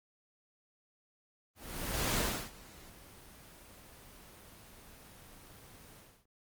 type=noise with ADSR envelope; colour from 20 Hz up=pink; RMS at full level=-31 dBFS; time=1.55-6.26 s; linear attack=620 ms; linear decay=330 ms; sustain=-23 dB; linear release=290 ms; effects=Opus 24 kbps